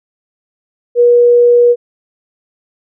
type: tone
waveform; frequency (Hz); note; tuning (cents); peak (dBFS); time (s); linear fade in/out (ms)
sine; 481.3; B4; -45; -4; 0.95-1.76; 50
effects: none